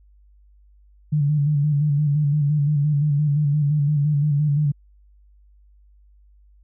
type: tone with vibrato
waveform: sine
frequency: 146.83 Hz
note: D3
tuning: in tune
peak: -16 dBFS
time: 1.12-4.72 s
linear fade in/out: 10 ms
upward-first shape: square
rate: 5.8 Hz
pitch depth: 47 cents each way
effects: added 50 Hz sine -50 dBFS peak until 6.63 s